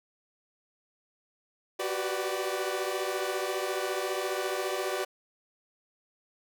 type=chord; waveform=sawtooth; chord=G major seventh; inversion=third; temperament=equal with one note detuned; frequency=370 / 384.6 / 493.9 / 587.3 Hz; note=F#4 / G4 / B4 / D5; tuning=0 / -33 / 0 / 0 cents; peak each=-31 / -31 / -33 / -31 dBFS; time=1.79-5.05 s; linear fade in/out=10 ms; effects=none